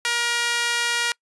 sawtooth tone with high-pass filter, 474.2 Hz, A#4, 30 cents sharp, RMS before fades -23 dBFS, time 0.05-1.12 s, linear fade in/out 0 ms, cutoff 1700 Hz, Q 1.1, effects noise-tail reverb RT60 0.1 s tail -26 dB re dry + resampled to 24000 Hz

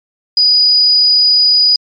sine tone, 4933 Hz, D#8, 16 cents flat, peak -6 dBFS, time 0.37-1.76 s, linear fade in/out 2 ms, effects MP3 48 kbps

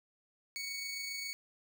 20% pulse tone with amplitude modulation, 2230 Hz, C#7, 10 cents sharp, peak -32 dBFS, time 0.56-1.33 s, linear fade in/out 0 ms, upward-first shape sine, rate 27.4 Hz, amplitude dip 30%, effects none

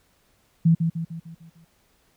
sine tone with echo, 164.81 Hz, E3, in tune, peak -13 dBFS, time 0.65-0.75 s, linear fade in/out 10 ms, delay 150 ms, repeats 6, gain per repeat -6 dB, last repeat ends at 1.65 s, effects pink hiss -64 dBFS RMS until 2.16 s

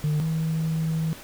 sine tone pair in turn, 150.9 / 160.45 Hz, D3 / E3, +47 / -46 cents, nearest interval minor second, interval 107 cents, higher second, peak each -18 / -21 dBFS, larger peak first, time 0.04-0.2 / 0.2-1.13 s, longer second, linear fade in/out 0 ms, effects tanh soft clip ceiling -20 dBFS + pink hiss -43 dBFS RMS until 1.23 s

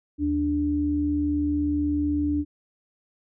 sine tone pair together, 77.74 / 293.7 Hz, D#2 / D4, -1 / 0 cents, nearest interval octave + major seventh, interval 2301 cents, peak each -29 / -22 dBFS, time 0.18-2.45 s, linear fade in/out 50 ms, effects none

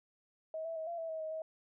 sine tone with pitch steps, 637 / 658 / 638 / 683 / 655 / 639 / 630 / 637 Hz, D#5 / E5 / D#5 / F5 / E5 / D#5 / D#5 / D#5, +41 / -3 / +43 / -39 / -11 / +46 / +21 / +41 cents, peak -37 dBFS, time 0.54-1.42 s, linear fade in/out 2 ms, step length 110 ms, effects none

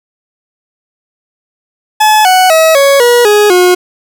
40% pulse tone with pitch steps, 858 / 742.6 / 642.8 / 556.3 / 481.5 / 416.8 / 360.7 Hz, A5 / F#5 / E5 / C#5 / B4 / G#4 / F#4, -44 / +6 / -44 / +6 / -44 / +6 / -44 cents, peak -3 dBFS, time 2-3.75 s, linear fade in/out 10 ms, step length 250 ms, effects none

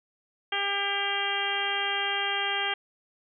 harmonic tone with a mistuned harmonic, 399.9 Hz, G4, 35 cents sharp, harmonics 1 / 2 / 3 / 4 / 5 / 6 / 7 / 8, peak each -38 / -33 / -37 / -33 / -34 / -36 / -34 / -32 dBFS, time 0.52-2.74 s, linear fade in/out 5 ms, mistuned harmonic 6, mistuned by -43 cents, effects none

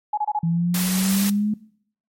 sine tone bursts, 841 Hz, G#5, 22 cents sharp, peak -19 dBFS, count 4, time 0.13-0.391 s, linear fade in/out 5 ms, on 45 ms, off 27 ms
sine exponential sweep, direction up, 164.81 to 213.6 Hz, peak -18 dBFS, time 0.43-1.54 s, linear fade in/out 5 ms
white noise, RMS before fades -26 dBFS, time 0.74-1.3 s, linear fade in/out 5 ms
effects noise-tail reverb RT60 0.6 s tail -20 dB re dry + MP3 64 kbps

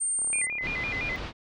sine tone, 8730 Hz, C#9, 28 cents flat, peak -25 dBFS, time 0-0.47 s, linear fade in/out 20 ms
click train, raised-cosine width 1 ms, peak -32 dBFS, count 24, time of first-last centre 0.19-0.834 s, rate 35.7 Hz
sine tone with vibrato, 2217 Hz, C#7, in tune, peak -29 dBFS, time 0.33-1.16 s, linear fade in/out 0 ms, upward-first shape square, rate 5.9 Hz, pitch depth 150 cents each way
pink low-pass noise, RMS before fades -36 dBFS, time 0.61-1.33 s, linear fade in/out 50 ms, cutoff 4300 Hz, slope 24 dB/octave
effects none

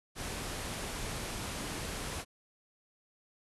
pink low-pass noise, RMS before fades -39 dBFS, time 0.15-2.25 s, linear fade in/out 50 ms, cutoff 12000 Hz, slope 96 dB/octave, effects none

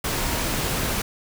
sine tone in noise, 941 Hz, A#5, 16 cents sharp, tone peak -36 dBFS, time 0.17-0.41 s, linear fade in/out 5 ms, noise pink, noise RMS -25 dBFS, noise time 0.04-1.02 s, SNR -14 dB, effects none

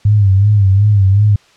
sine tone with vibrato, 100.5 Hz, G2, 44 cents sharp, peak -6 dBFS, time 0.05-1.36 s, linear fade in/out 5 ms, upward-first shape sine, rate 2.7 Hz, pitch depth 89 cents each way, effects white hiss -48 dBFS RMS until 1.56 s + low-pass 5000 Hz 12 dB/octave

